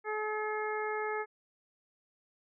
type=harmonic tone; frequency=427.6 Hz; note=A4; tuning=49 cents flat; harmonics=1 / 2 / 3 / 4 / 5; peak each=-35 / -38 / -40 / -41 / -42 dBFS; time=0.04-1.26 s; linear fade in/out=50 ms; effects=none